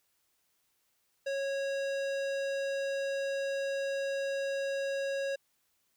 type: tone with hard clipping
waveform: sine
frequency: 550 Hz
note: C#5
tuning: 14 cents flat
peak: -33 dBFS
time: 1.26-5.36 s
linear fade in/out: 10 ms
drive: 17 dB
effects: white hiss -75 dBFS RMS until 5.96 s